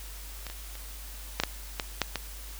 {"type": "clicks", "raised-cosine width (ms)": 0.2, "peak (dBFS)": [-20, -22, -26, -7, -7, -11, -7, -12], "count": 8, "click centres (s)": [0.467, 0.5, 0.754, 1.4, 1.436, 1.798, 2.017, 2.157], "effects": ["added 50 Hz sine -41 dBFS peak until 2.59 s", "white hiss -46 dBFS RMS until 2.59 s"]}